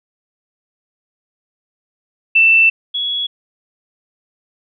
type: tone pair in turn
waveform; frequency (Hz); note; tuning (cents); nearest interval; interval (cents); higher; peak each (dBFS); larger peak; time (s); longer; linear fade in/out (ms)
sine; 2667 / 3360; E7 / G#7; +20 / +19; major third; 399; second; -7 / -17; first; 2.35-2.7 / 2.94-3.27; first; 10
effects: none